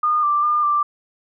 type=tone with pitch steps; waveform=sine; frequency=1220 / 1177 / 1205 / 1178 Hz; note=D#6 / D6 / D6 / D6; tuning=-34 / +3 / +44 / +5 cents; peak=-15 dBFS; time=0.03-0.83 s; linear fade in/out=5 ms; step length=200 ms; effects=none